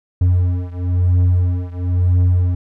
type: beating tone pair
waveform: triangle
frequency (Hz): 89.3 / 90.3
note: F2 / F#2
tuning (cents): +39 / -42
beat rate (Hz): 1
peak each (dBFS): -13 / -15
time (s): 0.21-2.55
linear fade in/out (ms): 5
effects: none